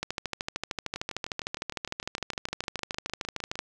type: two click trains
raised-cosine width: 0.2 ms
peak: -19 / -13 dBFS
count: 18 / 48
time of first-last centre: 0.96-3.555 / 0.03-3.591 s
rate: 6.55 / 13.2 Hz
effects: none